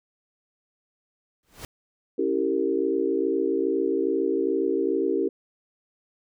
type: noise with exponential growth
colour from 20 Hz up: pink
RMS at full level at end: -35 dBFS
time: 1.43-1.65 s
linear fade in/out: 1 ms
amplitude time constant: 46 ms
type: chord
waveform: sine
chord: C# diminished seventh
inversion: none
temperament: equal with one note detuned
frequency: 277.2 / 329.6 / 392 / 459.2 Hz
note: C#4 / E4 / G4 / Bb4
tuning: 0 / 0 / 0 / -26 cents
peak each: -29 / -27 / -25 / -28 dBFS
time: 2.18-5.29 s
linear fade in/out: 10 ms
effects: none